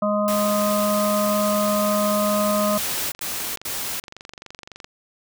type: harmonic tone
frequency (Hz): 207.7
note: G#3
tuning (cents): 0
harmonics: 1 / 3 / 5 / 6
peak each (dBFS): -23 / -21 / -29 / -27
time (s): 0.02-2.78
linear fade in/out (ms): 5
type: noise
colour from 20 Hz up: white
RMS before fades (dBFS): -29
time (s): 0.28-3.09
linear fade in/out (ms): 0
type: noise bursts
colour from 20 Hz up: white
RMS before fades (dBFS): -28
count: 3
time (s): 2.77-4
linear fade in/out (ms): 5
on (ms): 350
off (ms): 90
type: click train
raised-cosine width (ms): 0.2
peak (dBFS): -21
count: 45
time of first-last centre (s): 2.98-4.844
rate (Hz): 23.6
effects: none